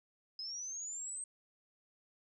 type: linear sweep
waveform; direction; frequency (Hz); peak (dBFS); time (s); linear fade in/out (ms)
sine; up; 5040 to 8372; -40; 0.39-1.24; 2
effects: none